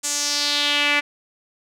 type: tone with band-pass filter sweep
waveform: sawtooth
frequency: 290.8 Hz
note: D4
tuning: 17 cents flat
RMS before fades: -21 dBFS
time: 0.03-1.01 s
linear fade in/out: 20 ms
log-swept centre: 7600 to 2200 Hz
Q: 2.9
effects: none